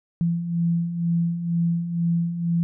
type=beating tone pair; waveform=sine; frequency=167.9 / 170 Hz; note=E3 / F3; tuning=+32 / -46 cents; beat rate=2.1 Hz; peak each=-28 / -21 dBFS; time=0.21-2.63 s; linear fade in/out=0 ms; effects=none